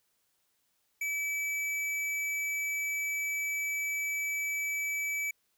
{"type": "tone with hard clipping", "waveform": "sine", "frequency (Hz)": 2300, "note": "D7", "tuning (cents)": -37, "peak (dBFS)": -32, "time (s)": [1.01, 5.31], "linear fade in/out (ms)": 5, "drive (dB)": 14, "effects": ["white hiss -75 dBFS RMS until 5.57 s"]}